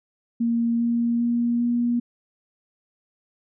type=tone with pitch steps; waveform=sine; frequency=233.1 / 235.1 / 237.2 / 239.2 Hz; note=A#3 / A#3 / A#3 / A#3; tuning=0 / +15 / +30 / +45 cents; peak=-19 dBFS; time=0.4-2 s; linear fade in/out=10 ms; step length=400 ms; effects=none